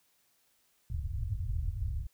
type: low-pass noise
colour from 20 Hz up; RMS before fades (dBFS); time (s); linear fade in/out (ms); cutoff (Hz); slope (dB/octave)
white; -34; 0.9-2.07; 5; 110; 48
effects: white hiss -71 dBFS RMS until 2.13 s